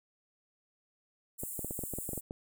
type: high-pass noise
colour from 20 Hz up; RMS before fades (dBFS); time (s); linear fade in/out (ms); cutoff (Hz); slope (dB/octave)
pink; -41; 1.38-2.21; 20; 7400; 96
type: clicks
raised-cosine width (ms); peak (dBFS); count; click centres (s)
2; -25; 12; 1.435 / 1.592 / 1.646 / 1.709 / 1.791 / 1.837 / 1.937 / 1.986 / 2.091 / 2.133 / 2.177 / 2.309
effects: none